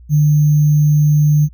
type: tone with sample-and-hold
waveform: sine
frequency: 150 Hz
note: D3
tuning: 37 cents sharp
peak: -8 dBFS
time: 0.09-1.49 s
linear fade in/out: 50 ms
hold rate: 6300 Hz
effects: added 60 Hz sine -37 dBFS peak until 1.53 s